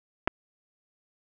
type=clicks; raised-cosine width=0.5 ms; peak=-9 / -12 dBFS; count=2; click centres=0.275 / 0.278 s; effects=none